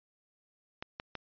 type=clicks; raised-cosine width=0.3 ms; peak=-22 dBFS; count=3; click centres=0.825 / 0.999 / 1.153 s; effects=resampled to 11025 Hz